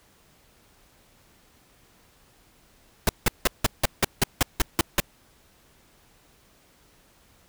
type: noise bursts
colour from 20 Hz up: pink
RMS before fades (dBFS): -19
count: 11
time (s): 3.07-5.001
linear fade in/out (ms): 2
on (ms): 21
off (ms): 170
effects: pink hiss -59 dBFS RMS until 7.48 s